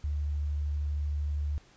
sine tone with vibrato, 73.42 Hz, D2, in tune, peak -28 dBFS, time 0.04-1.58 s, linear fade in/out 0 ms, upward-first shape sine, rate 13 Hz, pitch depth 9 cents each way, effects pink hiss -60 dBFS RMS until 1.76 s + resampled to 16000 Hz

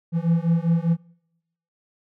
triangle beating tone pair, 164.8 / 169.8 Hz, E3 / F3, 0 / -48 cents, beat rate 5 Hz, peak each -19 dBFS, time 0.12-0.97 s, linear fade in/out 50 ms, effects noise-tail reverb RT60 0.8 s tail -24 dB re dry

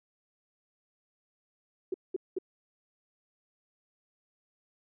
sine tone bursts, 372.7 Hz, F#4, 13 cents sharp, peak -28 dBFS, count 3, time 1.92-2.386 s, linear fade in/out 5 ms, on 22 ms, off 200 ms, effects none

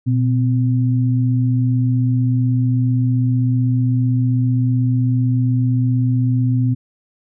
sine tone pair together, 121.3 / 257 Hz, B2 / C4, -31 / -31 cents, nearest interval octave + minor second, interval 1300 cents, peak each -14 / -20 dBFS, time 0.06-6.75 s, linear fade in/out 20 ms, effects none

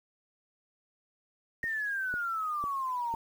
sine exponential sweep, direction down, 1864.7 to 907 Hz, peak -30 dBFS, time 1.63-3.15 s, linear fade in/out 2 ms
click train, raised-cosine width 2 ms, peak -29 dBFS, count 4, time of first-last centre 1.64-3.14 s, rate 2 Hz
effects 9-bit

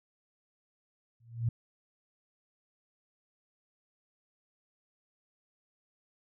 sine tone with exponential growth, 116.54 Hz, A#2, in tune, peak -23 dBFS, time 1.2-1.49 s, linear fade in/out 5 ms, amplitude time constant 61 ms, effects none

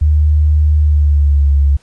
sine tone with pitch glide, 75.5 to 70.44 Hz, D2 to C#2, +48 to +28 cents, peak -7 dBFS, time 0.01-1.77 s, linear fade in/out 10 ms, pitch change -120 cents, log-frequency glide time 0.76-1.51 s, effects pink hiss -52 dBFS RMS until 1.82 s + resampled to 22050 Hz

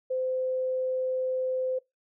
sine tone, 515 Hz, C5, 28 cents flat, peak -26 dBFS, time 0.1-1.79 s, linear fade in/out 10 ms, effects noise-tail reverb RT60 0.2 s tail -23 dB re dry

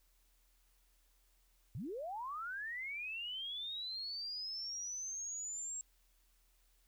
sine linear sweep, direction up, 92.5 to 7600 Hz, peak -40 dBFS, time 1.75-5.81 s, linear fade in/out 0 ms, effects added 41 Hz sine -70 dBFS peak until 6.87 s + white hiss -75 dBFS RMS until 6.87 s

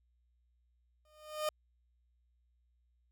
30% pulse tone with exponential growth, 611 Hz, D#5, 32 cents flat, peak -27 dBFS, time 1.05-1.49 s, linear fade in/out 2 ms, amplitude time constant 95 ms, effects added 60 Hz sine -70 dBFS peak until 3.11 s

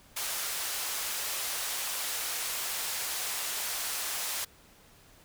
white band-pass noise, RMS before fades -34 dBFS, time 0.16-4.45 s, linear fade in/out 10 ms, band 570 to 14000 Hz, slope 12 dB/octave, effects pink hiss -58 dBFS RMS until 5.24 s

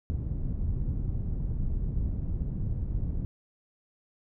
pink low-pass noise, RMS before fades -30 dBFS, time 0.1-3.25 s, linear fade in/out 0 ms, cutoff 140 Hz, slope 12 dB/octave, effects none

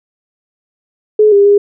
sine tone with pitch steps, 425.9 / 402.4 / 406.9 Hz, G#4 / G4 / G#4, +44 / +45 / -35 cents, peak -4 dBFS, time 1.19-1.58 s, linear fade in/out 5 ms, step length 130 ms, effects none

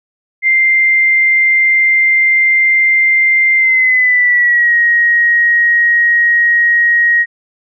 sine tone with pitch glide, 2093 to 1886.3 Hz, C7 to A#6, 0 to +20 cents, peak -7 dBFS, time 0.42-7.26 s, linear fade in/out 50 ms, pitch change -180 cents, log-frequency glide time 3.56-4.75 s, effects none

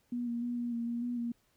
sine tone with pitch steps, 242.3 / 236 / 241.6 / 239.5 / 233.6 / 236.4 / 242.9 / 236 Hz, B3 / A#3 / B3 / A#3 / A#3 / A#3 / B3 / A#3, -33 / +22 / -38 / +47 / +4 / +24 / -29 / +22 cents, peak -32 dBFS, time 0.12-1.32 s, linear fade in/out 5 ms, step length 150 ms, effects pink hiss -72 dBFS RMS until 1.56 s

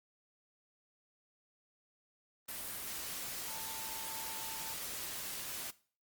sine tone in noise, 890 Hz, A5, 20 cents sharp, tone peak -49 dBFS, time 3.47-4.74 s, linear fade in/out 10 ms, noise white, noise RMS -42 dBFS, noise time 2.48-5.71 s, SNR -10 dB, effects noise-tail reverb RT60 0.4 s tail -18 dB re dry + Opus 32 kbps

